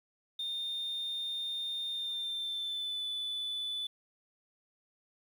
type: tone with pitch glide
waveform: sine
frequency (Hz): 3635 to 3485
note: A#7 to A7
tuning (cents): -44 to -17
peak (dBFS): -32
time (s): 0.39-3.87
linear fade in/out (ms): 5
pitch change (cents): -73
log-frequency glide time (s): 1.91-3.06
effects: tanh soft clip ceiling -32 dBFS + 10-bit